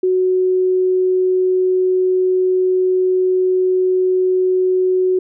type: tone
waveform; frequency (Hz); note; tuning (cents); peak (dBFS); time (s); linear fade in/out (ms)
sine; 370; F#4; 0; -12; 0.03-5.19; 5
effects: none